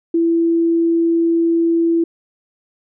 sine tone, 333.8 Hz, E4, 22 cents sharp, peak -12 dBFS, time 0.14-2.04 s, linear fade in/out 5 ms, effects none

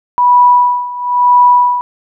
sine tone with tremolo, 981 Hz, B5, 12 cents flat, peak -3 dBFS, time 0.18-1.81 s, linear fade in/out 0 ms, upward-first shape sine, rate 1 Hz, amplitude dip 85%, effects none

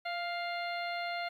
harmonic tone with a mistuned harmonic, 701 Hz, F5, 6 cents sharp, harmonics 1 / 2 / 3 / 4 / 5 / 6, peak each -36 / -42 / -40 / -48 / -50 / -46 dBFS, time 0.05-1.29 s, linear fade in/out 10 ms, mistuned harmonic 1, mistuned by -22 cents, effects 11-bit

